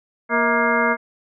harmonic tone with a mistuned harmonic, 235.2 Hz, A#3, 16 cents sharp, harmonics 1 / 2 / 3 / 4 / 5 / 6 / 7 / 9, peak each -24 / -24 / -24 / -24 / -24 / -24 / -24 / -24 dBFS, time 0.29-0.97 s, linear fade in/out 50 ms, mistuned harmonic 3, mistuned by -150 cents, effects none

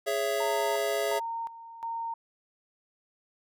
square chord, C# minor, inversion second, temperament just, 415.8 / 554.4 / 665.2 Hz, G#4 / C#5 / E5, +2 / 0 / +16 cents, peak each -32 / -33 / -31 dBFS, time 0.06-1.2 s, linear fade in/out 20 ms
sine tone with tremolo, 919 Hz, A#5, 25 cents flat, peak -31 dBFS, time 0.4-2.14 s, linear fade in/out 5 ms, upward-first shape square, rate 1.4 Hz, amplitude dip 75%
effects none

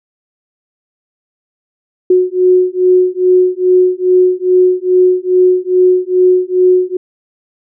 sine beating tone pair, 364.8 / 367.2 Hz, F#4 / F#4, -24 / -13 cents, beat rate 2.4 Hz, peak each -10 dBFS, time 2.1-6.97 s, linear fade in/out 5 ms, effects none

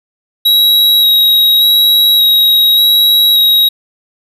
square tone with vibrato, 3839 Hz, B7, 50 cents flat, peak -6 dBFS, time 0.45-3.69 s, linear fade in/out 10 ms, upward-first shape square, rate 0.86 Hz, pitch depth 11 cents each way, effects none

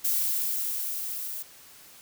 violet noise with level ramp, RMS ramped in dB -25 to -36 dBFS, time 0.04-1.43 s, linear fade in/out 10 ms, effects white hiss -51 dBFS RMS until 2.01 s

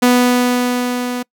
sawtooth tone with level ramp, 246.9 Hz, B3, in tune, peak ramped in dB -4 to -16 dBFS, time 0.02-1.23 s, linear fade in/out 10 ms, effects noise-tail reverb RT60 0.1 s tail -25 dB re dry

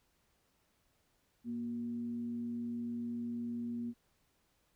sine tone with frequency modulation, 236.8 Hz, A#3, 27 cents sharp, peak -36 dBFS, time 1.44-3.94 s, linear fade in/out 50 ms, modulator 133 Hz, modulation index 0.2, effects pink hiss -75 dBFS RMS until 4.75 s

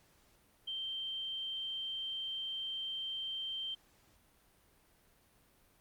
sine tone, 3136 Hz, G7, in tune, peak -37 dBFS, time 0.67-3.75 s, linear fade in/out 10 ms, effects pink hiss -68 dBFS RMS until 5.8 s + Opus 48 kbps

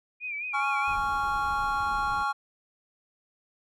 sine tone with vibrato, 2400 Hz, D7, 37 cents sharp, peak -31 dBFS, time 0.2-0.97 s, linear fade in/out 50 ms, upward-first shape sine, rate 4.7 Hz, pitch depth 81 cents each way
triangle chord, Db major, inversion second, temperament just, 831.5 / 1108.7 / 1385.9 Hz, Ab5 / Db6 / F6, +2 / 0 / -14 cents, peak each -28 dBFS, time 0.53-2.33 s, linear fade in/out 20 ms
brown noise, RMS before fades -42 dBFS, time 0.87-2.24 s, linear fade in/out 10 ms
effects none

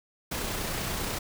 pink noise with amplitude modulation, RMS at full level -31 dBFS, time 0.31-1.19 s, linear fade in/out 10 ms, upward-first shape sine, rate 30.4 Hz, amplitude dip 25%, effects none

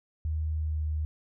sine tone with pitch glide, 78 to 76.88 Hz, D#2 to D#2, +5 to -20 cents, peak -27 dBFS, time 0.25-1.05 s, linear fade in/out 0 ms, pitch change -25 cents, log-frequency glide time 0.56-0.81 s, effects none

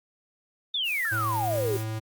sine exponential sweep, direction down, 3665 to 372.6 Hz, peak -25 dBFS, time 0.74-1.77 s, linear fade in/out 5 ms
blue noise, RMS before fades -39 dBFS, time 0.83-1.85 s, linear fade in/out 50 ms
sine tone with exponential decay, 1365 Hz, F6, 40 cents flat, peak -31 dBFS, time 1.05-1.17 s, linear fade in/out 1 ms, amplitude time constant 25 ms
square tone, 110 Hz, A2, in tune, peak -30 dBFS, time 1.11-2 s, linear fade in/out 20 ms
effects Opus 32 kbps

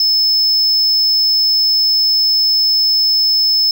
triangle tone, 5230 Hz, E8, 15 cents flat, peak -9 dBFS, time 0-3.71 s, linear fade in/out 2 ms, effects none

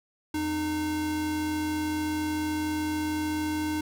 square tone pair together, 87.13 / 305.6 Hz, F2 / D#4, -4 / -31 cents, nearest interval octave + minor seventh, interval 2173 cents, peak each -39 / -28 dBFS, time 0.34-3.81 s, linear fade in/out 5 ms, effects none

